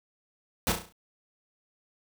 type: noise with echo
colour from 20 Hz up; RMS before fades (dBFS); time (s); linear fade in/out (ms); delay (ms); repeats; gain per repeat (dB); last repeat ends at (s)
pink; -26; 0.67-0.72; 0; 34; 6; -6; 0.924
effects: none